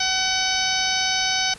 harmonic tone, 755 Hz, F#5, 35 cents sharp, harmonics 1 / 2 / 3 / 4 / 5 / 6 / 7 / 8, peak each -28 / -28 / -28 / -28 / -28 / -28 / -28 / -28 dBFS, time 0-1.54 s, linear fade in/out 5 ms, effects pink hiss -43 dBFS RMS until 1.58 s + resampled to 24000 Hz

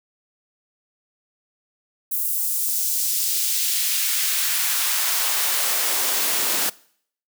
white noise with high-pass filter sweep, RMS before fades -22 dBFS, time 2.11-6.7 s, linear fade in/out 10 ms, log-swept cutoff 12000 to 220 Hz, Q 0.83, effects noise-tail reverb RT60 0.6 s tail -22 dB re dry

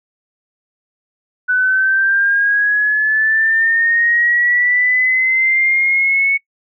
sine linear sweep, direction up, 1489 to 2217 Hz, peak -11 dBFS, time 1.48-6.38 s, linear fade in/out 20 ms, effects noise-tail reverb RT60 0.1 s tail -24 dB re dry

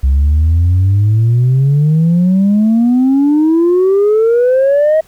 sine exponential sweep, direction up, 65.41 to 640 Hz, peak -5 dBFS, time 0.03-5.01 s, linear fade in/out 10 ms, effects tanh soft clip ceiling -5 dBFS + pink hiss -47 dBFS RMS until 5.07 s

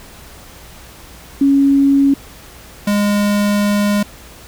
sine / square tone pair in turn, 277.2 / 205.2 Hz, C#4 / G#3, 0 / -21 cents, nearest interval perfect fourth, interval 521 cents, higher first, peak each -8 / -13 dBFS, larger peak first, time 1.41-2.14 / 2.87-4.03 s, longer second, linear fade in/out 5 ms, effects added 60 Hz sine -43 dBFS peak until 4.47 s + pink hiss -39 dBFS RMS until 4.47 s

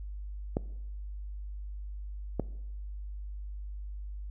clicks, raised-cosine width 2 ms, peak -15 dBFS, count 2, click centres 0.569 / 2.397 s, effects noise-tail reverb RT60 0.9 s tail -20 dB re dry + added 50 Hz sine -37 dBFS peak until 4.3 s

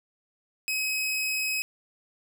sawtooth tone, 2544 Hz, D#7, 38 cents sharp, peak -23 dBFS, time 0.68-1.62 s, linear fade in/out 0 ms, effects none

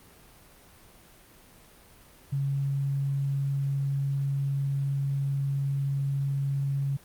sine tone, 138.59 Hz, C#3, in tune, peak -25 dBFS, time 2.32-6.97 s, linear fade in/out 10 ms, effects pink hiss -54 dBFS RMS until 7.04 s + Opus 32 kbps

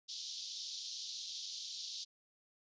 pink band-pass noise, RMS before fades -45 dBFS, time 0.08-2.05 s, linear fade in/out 20 ms, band 3500 to 6100 Hz, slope 48 dB/octave, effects resampled to 16000 Hz

